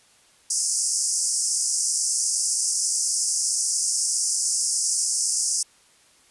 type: band-pass noise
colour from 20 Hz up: white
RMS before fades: -24 dBFS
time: 0.5-5.63 s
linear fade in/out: 5 ms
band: 5000 to 10000 Hz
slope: 96 dB/octave
effects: white hiss -57 dBFS RMS until 6.3 s + resampled to 24000 Hz